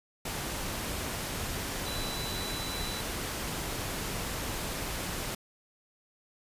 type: tone in noise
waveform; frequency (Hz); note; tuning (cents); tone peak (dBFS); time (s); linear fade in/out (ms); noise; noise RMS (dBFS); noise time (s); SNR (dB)
sine; 3969; B7; +8; -39; 1.86-3.01; 5; pink; -35; 0.25-5.35; -7
effects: resampled to 32000 Hz